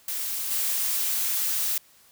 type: noise with level steps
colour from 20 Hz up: blue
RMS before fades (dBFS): -30 / -26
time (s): 0.08-1.78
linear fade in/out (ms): 2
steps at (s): 0.5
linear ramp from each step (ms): 20
effects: white hiss -57 dBFS RMS until 2.11 s